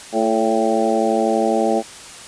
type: harmonic tone with a mistuned harmonic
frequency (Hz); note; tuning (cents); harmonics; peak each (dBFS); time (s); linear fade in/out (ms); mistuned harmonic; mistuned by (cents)
112.1; A2; +33; 2 / 3 / 4 / 5 / 6 / 7; -22 / -22 / -22 / -22 / -22 / -22; 0.12-1.83; 50; 4; -44
effects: white hiss -37 dBFS RMS until 2.27 s + resampled to 22050 Hz